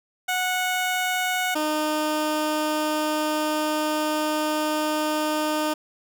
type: tone pair in turn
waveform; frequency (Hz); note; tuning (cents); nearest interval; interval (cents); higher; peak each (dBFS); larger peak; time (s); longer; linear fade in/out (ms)
15% pulse; 735 / 306.1; F#5 / D#4; -12 / -28; octave + minor third; 1516; first; -16; neither; 0.28-1.55 / 1.55-5.74; second; 10
effects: none